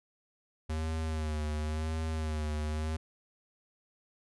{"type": "tone with vibrato", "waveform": "square", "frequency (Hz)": 77.78, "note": "D#2", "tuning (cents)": 0, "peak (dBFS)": -32, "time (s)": [0.69, 2.97], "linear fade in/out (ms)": 10, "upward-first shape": "sine", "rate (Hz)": 0.94, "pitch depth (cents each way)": 46, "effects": ["resampled to 24000 Hz"]}